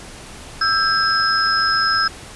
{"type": "tone cluster", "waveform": "sine", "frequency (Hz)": [1317, 1596, 5120], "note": ["E6", "G6", "D#8"], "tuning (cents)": [-2, 31, 49], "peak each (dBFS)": -19, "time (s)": [0.61, 2.08], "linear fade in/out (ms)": 5, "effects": ["pink hiss -37 dBFS RMS until 2.35 s", "resampled to 24000 Hz"]}